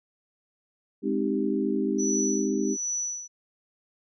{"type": "chord", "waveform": "sine", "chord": "Ab major seventh", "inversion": "none", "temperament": "equal", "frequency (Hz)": [207.7, 261.6, 311.1, 392], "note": ["Ab3", "C4", "Eb4", "G4"], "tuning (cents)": [0, 0, 0, 0], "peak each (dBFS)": -29, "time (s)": [1.02, 2.77], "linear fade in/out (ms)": 50}
{"type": "tone with tremolo", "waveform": "sine", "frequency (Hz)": 5930, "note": "F#8", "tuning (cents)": 3, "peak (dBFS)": -26, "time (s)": [1.98, 3.28], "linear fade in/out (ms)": 20, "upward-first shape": "sine", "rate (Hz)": 1.3, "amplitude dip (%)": 85}
{"effects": []}